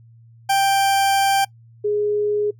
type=tone pair in turn; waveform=40% pulse / sine; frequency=786 / 416.4 Hz; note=G5 / G#4; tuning=+4 / +5 cents; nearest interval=major seventh; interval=1099 cents; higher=first; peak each=-14 / -17 dBFS; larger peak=first; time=0.49-1.45 / 1.84-2.51 s; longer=first; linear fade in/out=10 ms; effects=noise-tail reverb RT60 0.1 s tail -23 dB re dry + added 115 Hz sine -45 dBFS peak until 2.59 s